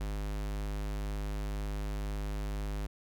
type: tone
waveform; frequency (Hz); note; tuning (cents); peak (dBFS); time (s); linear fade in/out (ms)
square; 51; G#1; -31; -34; 0-2.87; 10
effects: none